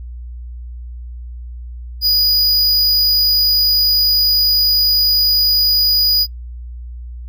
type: tone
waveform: square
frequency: 4925 Hz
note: D#8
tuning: 19 cents flat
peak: -11 dBFS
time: 2.01-6.27 s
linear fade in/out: 50 ms
effects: noise-tail reverb RT60 0.1 s tail -23 dB re dry + added 60 Hz sine -27 dBFS peak until 7.28 s